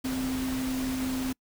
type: tone in noise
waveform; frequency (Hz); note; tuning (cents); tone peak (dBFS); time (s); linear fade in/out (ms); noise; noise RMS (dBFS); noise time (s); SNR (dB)
sine; 259.7; C4; -13; -28; 0.04-1.33; 10; pink; -37; 0.04-1.33; +6
effects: noise-tail reverb RT60 0.1 s tail -26 dB re dry